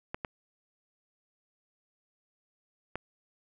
clicks, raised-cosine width 0.5 ms, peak -19 dBFS, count 3, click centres 0.145 / 0.248 / 2.956 s, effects none

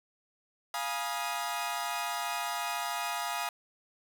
sawtooth chord, F half-diminished seventh, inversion none, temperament equal with one note detuned, 698.5 / 830.6 / 964.6 / 1244.5 Hz, F5 / Ab5 / Cb6 / Eb6, 0 / 0 / -41 / 0 cents, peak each -34 dBFS, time 0.74-3.49 s, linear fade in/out 2 ms, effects 9-bit

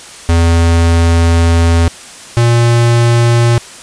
square tone pair in turn, 83.9 / 118.14 Hz, E2 / A#2, +31 / +24 cents, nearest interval tritone, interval 593 cents, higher second, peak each -7 dBFS, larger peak neither, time 0.29-1.88 / 2.37-3.58 s, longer first, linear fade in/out 0 ms, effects white hiss -32 dBFS RMS until 3.82 s + resampled to 22050 Hz

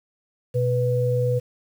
sine tone pair together, 123.47 / 493.9 Hz, B2 / B4, 0 / 0 cents, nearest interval 2 octaves, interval 2400 cents, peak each -21 / -22 dBFS, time 0.54-1.4 s, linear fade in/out 20 ms, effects 8-bit

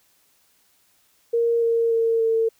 sine tone with pitch steps, 466.2 / 461.1 / 456.1 / 451.1 Hz, A#4 / A#4 / A#4 / A4, 0 / -19 / -38 / +43 cents, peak -17 dBFS, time 1.33-2.49 s, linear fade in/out 10 ms, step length 290 ms, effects white hiss -62 dBFS RMS until 2.59 s

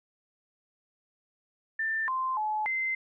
sine tone with pitch steps, 1783 / 1042 / 856 / 2072 Hz, A6 / C6 / A5 / C7, +22 / -7 / -48 / -17 cents, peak -27 dBFS, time 1.79-2.95 s, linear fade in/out 5 ms, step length 290 ms, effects none

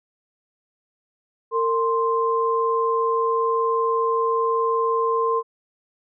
sine tone pair together, 456.3 / 1046.5 Hz, A#4 / C6, -37 / 0 cents, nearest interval octave + major second, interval 1437 cents, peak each -21 dBFS, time 1.51-5.43 s, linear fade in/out 50 ms, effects none

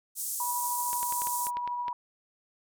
pink band-pass noise, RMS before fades -34 dBFS, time 0.15-1.51 s, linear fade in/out 50 ms, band 7500 to 15000 Hz, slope 24 dB/octave
sine tone with tremolo, 972 Hz, B5, 28 cents flat, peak -29 dBFS, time 0.4-1.93 s, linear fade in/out 2 ms, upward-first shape sine, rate 13 Hz, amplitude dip 25%
clicks, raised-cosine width 0.3 ms, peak -24 dBFS, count 9, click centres 0.931 / 1.03 / 1.124 / 1.219 / 1.271 / 1.469 / 1.57 / 1.676 / 1.882 s
effects none

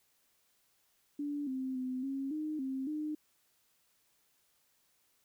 sine tone with pitch steps, 289.9 / 261.4 / 256 / 271.6 / 307.2 / 265.3 / 304.3 Hz, D4 / C4 / C4 / C#4 / D#4 / C4 / D#4, -22 / -1 / -38 / -35 / -22 / +24 / -38 cents, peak -34 dBFS, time 1.19-3.15 s, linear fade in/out 5 ms, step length 280 ms, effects white hiss -73 dBFS RMS until 5.24 s

